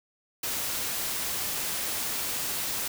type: noise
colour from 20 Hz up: white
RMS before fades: -31 dBFS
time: 0.43-2.88 s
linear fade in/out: 5 ms
effects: none